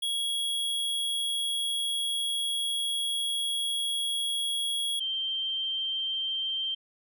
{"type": "tone pair in turn", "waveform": ["square", "sine"], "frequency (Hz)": [3322, 3143], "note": ["G#7", "G7"], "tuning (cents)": [0, 4], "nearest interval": "minor second", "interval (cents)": 96, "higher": "first", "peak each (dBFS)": -28, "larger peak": "neither", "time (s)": [[0.02, 5], [5, 6.75]], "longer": "first", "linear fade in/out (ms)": 10, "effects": []}